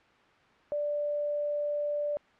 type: tone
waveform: sine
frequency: 587.3 Hz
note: D5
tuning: in tune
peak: -28 dBFS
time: 0.72-2.17 s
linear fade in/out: 0 ms
effects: white hiss -60 dBFS RMS until 2.39 s + low-pass 2000 Hz 12 dB/octave